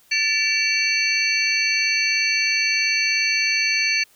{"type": "tone cluster", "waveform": "sine", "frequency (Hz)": [1756, 2306, 2722, 4459, 6080], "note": ["A6", "D7", "F7", "C#8", "F#8"], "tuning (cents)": [-4, -32, -45, 9, 46], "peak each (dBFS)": [-27, -21, -25, -23, -30], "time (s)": [0.11, 4.04], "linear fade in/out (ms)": 10, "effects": ["white hiss -56 dBFS RMS until 4.15 s"]}